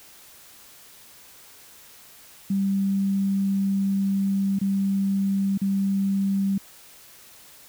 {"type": "tone with dropouts", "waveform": "sine", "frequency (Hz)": 196, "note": "G3", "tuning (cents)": 0, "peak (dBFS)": -20, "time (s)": [2.5, 6.58], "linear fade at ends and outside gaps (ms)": 5, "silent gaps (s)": [[4.589, 4.613], [5.577, 5.615]], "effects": ["white hiss -49 dBFS RMS until 7.68 s"]}